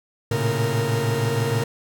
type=tone cluster; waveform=40% pulse; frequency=111 / 117.4 / 138 / 463.6 Hz; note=A2 / A#2 / C#3 / A#4; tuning=+16 / +13 / -7 / -10 cents; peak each=-25 dBFS; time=0.31-1.64 s; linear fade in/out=5 ms; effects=none